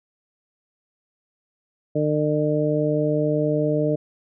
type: harmonic tone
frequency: 150.8 Hz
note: D3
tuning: 46 cents sharp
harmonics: 1 / 2 / 3 / 4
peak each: -24 / -24 / -24 / -24 dBFS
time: 1.95-3.96 s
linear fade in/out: 10 ms
effects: none